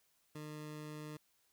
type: tone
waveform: 20% pulse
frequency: 151.8 Hz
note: D#3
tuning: 42 cents flat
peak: -40 dBFS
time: 0.35-1.17 s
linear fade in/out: 5 ms
effects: white hiss -75 dBFS RMS until 1.52 s